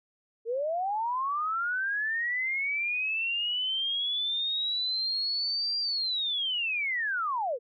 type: linear two-way sweep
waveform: sine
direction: up then down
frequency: 440 to 4772 to 440 Hz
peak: -27 dBFS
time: 0.45-7.59 s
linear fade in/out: 50 ms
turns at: 5.79 s
effects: none